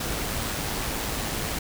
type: noise with amplitude modulation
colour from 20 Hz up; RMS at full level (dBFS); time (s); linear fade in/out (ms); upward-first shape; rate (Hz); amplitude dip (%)
pink; -28; 0-1.59; 5; sine; 107; 30
effects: none